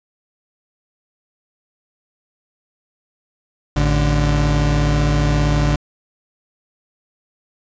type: tone pair together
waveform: 35% pulse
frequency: 55 / 146.83 Hz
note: A1 / D3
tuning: 0 / 0 cents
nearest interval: octave + perfect fourth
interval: 1700 cents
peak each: -15 dBFS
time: 3.76-5.76 s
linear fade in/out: 5 ms
effects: resampled to 16000 Hz